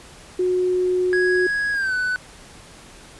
sine tone, 364.7 Hz, F#4, 25 cents flat, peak -17 dBFS, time 0.39-1.47 s, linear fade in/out 5 ms
triangle tone with pitch glide, 1661.2 to 1497.2 Hz, G#6 to F#6, 0 to +20 cents, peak -18 dBFS, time 1.13-2.16 s, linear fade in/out 0 ms, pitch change -180 cents, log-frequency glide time 1.72-1.94 s
effects pink hiss -44 dBFS RMS until 3.19 s + resampled to 24000 Hz

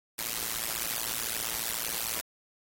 white noise with amplitude modulation, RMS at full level -29 dBFS, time 0.18-2.21 s, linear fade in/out 10 ms, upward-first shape sine, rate 114 Hz, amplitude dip 95%, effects AAC 48 kbps

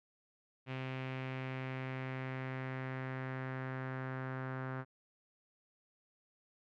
sawtooth tone with low-pass filter sweep, 130.81 Hz, C3, in tune, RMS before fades -41 dBFS, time 0.66-4.85 s, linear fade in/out 50 ms, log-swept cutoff 2600 to 1500 Hz, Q 2.7, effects none

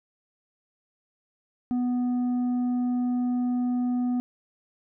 sine tone with tanh clipping, 246.9 Hz, B3, in tune, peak -24 dBFS, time 1.71-4.2 s, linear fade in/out 0 ms, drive 5 dB, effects none

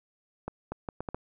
accelerating click train, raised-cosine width 1 ms, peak -20 dBFS, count 6, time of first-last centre 0.48-1.146 s, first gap 240 ms, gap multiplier 0.7, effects none

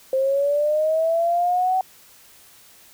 sine linear sweep, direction up, 523.3 to 757 Hz, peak -17 dBFS, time 0.13-1.81 s, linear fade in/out 2 ms, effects white hiss -50 dBFS RMS until 2.93 s

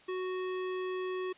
square tone, 370 Hz, F#4, in tune, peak -34 dBFS, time 0.08-1.33 s, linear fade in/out 10 ms, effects white hiss -59 dBFS RMS until 1.37 s + resampled to 8000 Hz

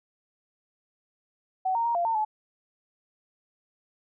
sine tone with pitch steps, 752 / 925 / 937 / 692 / 905 / 859 Hz, F#5 / A#5 / A#5 / F5 / A5 / A5, +28 / -14 / +9 / -16 / +48 / -42 cents, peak -23 dBFS, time 1.65-2.25 s, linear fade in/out 10 ms, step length 100 ms, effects none

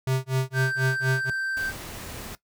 square tone with tremolo, 131.3 Hz, C3, 6 cents sharp, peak -21 dBFS, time 0.07-1.3 s, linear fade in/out 2 ms, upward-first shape sine, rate 4.1 Hz, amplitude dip 100%
triangle tone, 1562 Hz, G6, 7 cents flat, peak -24 dBFS, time 0.53-1.73 s, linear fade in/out 50 ms
pink noise, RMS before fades -38 dBFS, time 1.57-2.35 s, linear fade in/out 0 ms
effects noise-tail reverb RT60 0.1 s tail -17 dB re dry

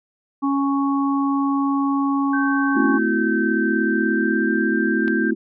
harmonic tone, 277.2 Hz, C#4, in tune, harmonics 1 / 3 / 4, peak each -18 / -29 / -25 dBFS, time 0.42-2.99 s, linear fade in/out 20 ms
sine tone with pitch glide, 1547 to 1574 Hz, G6 to G6, -23 to +7 cents, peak -23 dBFS, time 2.33-5.31 s, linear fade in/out 5 ms, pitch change +30 cents, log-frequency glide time 3.4-4.52 s
sine chord, F# half-diminished seventh, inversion first, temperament equal with one note detuned, 220 / 256.5 / 329.6 / 370 Hz, A3 / C4 / E4 / F#4, 0 / -34 / 0 / 0 cents, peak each -22 / -24 / -22 / -26 dBFS, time 2.75-5.35 s, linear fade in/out 20 ms
click, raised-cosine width 0.3 ms, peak -17 dBFS, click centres 5.08 s
effects none

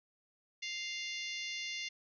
harmonic tone with a mistuned harmonic, 698.5 Hz, F5, in tune, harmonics 3 / 4 / 5 / 6 / 7 / 8 / 9, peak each -42 / -44 / -46 / -48 / -49 / -50 / -51 dBFS, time 0.62-1.89 s, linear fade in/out 10 ms, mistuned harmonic 6, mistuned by +25 cents, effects none

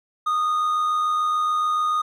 triangle tone with amplitude modulation, 1234 Hz, D#6, 15 cents flat, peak -16 dBFS, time 0.26-2.02 s, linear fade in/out 10 ms, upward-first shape sine, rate 86.9 Hz, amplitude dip 30%, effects none

